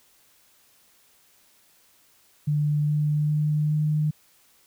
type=tone with pitch steps; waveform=sine; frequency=148.5 / 149.71 / 150.92 / 152.15 Hz; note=D3 / D3 / D3 / D#3; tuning=+20 / +34 / +48 / -38 cents; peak=-20 dBFS; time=2.47-4.11 s; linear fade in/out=10 ms; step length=410 ms; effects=white hiss -60 dBFS RMS until 4.66 s